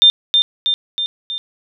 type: tone with echo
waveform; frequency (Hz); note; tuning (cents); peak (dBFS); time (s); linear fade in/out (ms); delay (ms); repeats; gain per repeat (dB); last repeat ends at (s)
sine; 3600; A7; +39; -5; 0.02-0.1; 0; 320; 4; -4; 1.38
effects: none